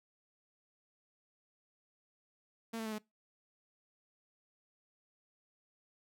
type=tone with pitch steps; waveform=sawtooth; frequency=227.5 / 222.7 / 218 / 213.4 Hz; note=A#3 / A3 / A3 / G#3; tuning=-42 / +21 / -16 / +47 cents; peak=-34 dBFS; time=2.73-2.986 s; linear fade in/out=10 ms; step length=64 ms; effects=noise-tail reverb RT60 0.2 s tail -23 dB re dry